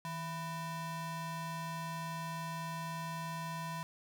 square ring-modulated tone, 415.3 Hz, G#4, in tune, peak -36 dBFS, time 0.05-3.83 s, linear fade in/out 0 ms, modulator 577 Hz, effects none

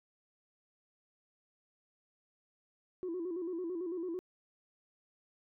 sine tone with vibrato, 349.2 Hz, F4, in tune, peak -34 dBFS, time 3.03-4.19 s, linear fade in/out 0 ms, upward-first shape square, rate 9 Hz, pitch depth 85 cents each way, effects tanh soft clip ceiling -32 dBFS

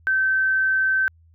sine tone, 1544 Hz, G6, 27 cents flat, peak -17 dBFS, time 0.07-1.08 s, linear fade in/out 0 ms, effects added 82 Hz sine -51 dBFS peak until 1.34 s

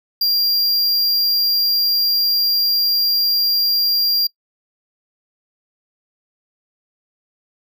square tone, 4769 Hz, D8, 26 cents sharp, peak -15 dBFS, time 0.21-4.27 s, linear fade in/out 5 ms, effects noise-tail reverb RT60 0.1 s tail -24 dB re dry

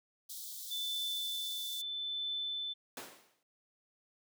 white high-pass noise, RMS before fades -45 dBFS, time 0.29-1.82 s, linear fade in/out 10 ms, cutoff 3300 Hz, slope 96 dB/octave
sine tone with tremolo, 3520 Hz, A7, in tune, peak -34 dBFS, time 0.7-2.74 s, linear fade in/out 20 ms, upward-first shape triangle, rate 0.77 Hz, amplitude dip 40%
pink noise with exponential decay, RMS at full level -41 dBFS, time 2.97-3.43 s, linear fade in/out 2 ms, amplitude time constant 100 ms
effects high-pass 300 Hz 12 dB/octave

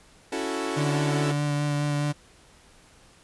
sawtooth chord, F# minor seventh, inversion second, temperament equal, 277.2 / 329.6 / 370 / 440 Hz, C#4 / E4 / F#4 / A4, 0 / 0 / 0 / 0 cents, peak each -29 dBFS, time 0.32-1.32 s, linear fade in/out 5 ms
35% pulse tone with vibrato, 146.2 Hz, D3, 7 cents flat, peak -22 dBFS, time 0.76-2.13 s, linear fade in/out 20 ms, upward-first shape sine, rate 4.8 Hz, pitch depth 13 cents each way
effects pink hiss -55 dBFS RMS until 3.23 s + resampled to 24000 Hz

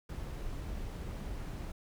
brown noise, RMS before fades -40 dBFS, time 0.09-1.72 s, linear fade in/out 5 ms, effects none

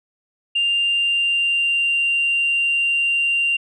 sine tone with pitch glide, 2794 to 2776 Hz, F7 to F7, 0 to -11 cents, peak -15 dBFS, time 0.55-3.57 s, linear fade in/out 10 ms, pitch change -11 cents, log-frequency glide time 0.75-2.07 s, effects tanh soft clip ceiling -12 dBFS

